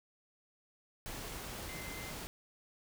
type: tone in noise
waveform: sine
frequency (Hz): 2074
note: C7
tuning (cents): -16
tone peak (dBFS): -48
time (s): 1.69-2.11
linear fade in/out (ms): 0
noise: pink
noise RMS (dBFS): -44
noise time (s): 1.06-2.27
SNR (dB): -7
effects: none